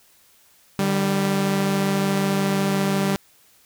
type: tone pair together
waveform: sawtooth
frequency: 150.52 / 196 Hz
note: D3 / G3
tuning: +43 / 0 cents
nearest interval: perfect fourth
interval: 457 cents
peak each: -22 / -16 dBFS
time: 0.79-3.16 s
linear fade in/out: 0 ms
effects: white hiss -56 dBFS RMS until 3.65 s